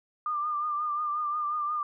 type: tone with vibrato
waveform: sine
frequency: 1200 Hz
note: D6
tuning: 37 cents sharp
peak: -27 dBFS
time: 0.26-1.83 s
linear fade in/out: 2 ms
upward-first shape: triangle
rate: 5.6 Hz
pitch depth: 50 cents each way
effects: none